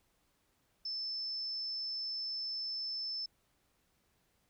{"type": "tone", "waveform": "sine", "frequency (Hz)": 5274, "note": "E8", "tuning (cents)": 0, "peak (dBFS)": -36, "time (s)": [0.85, 3.26], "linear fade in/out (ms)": 5, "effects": ["pink hiss -75 dBFS RMS until 4.49 s"]}